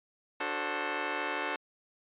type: chord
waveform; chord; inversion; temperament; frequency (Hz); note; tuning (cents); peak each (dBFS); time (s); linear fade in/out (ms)
10% pulse; D dominant seventh; none; just; 293.7 / 367.1 / 440.5 / 528.6; D4 / F#4 / A4 / C5; 0 / -14 / +2 / +18; -30; 0.4-1.56; 5
effects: resampled to 8000 Hz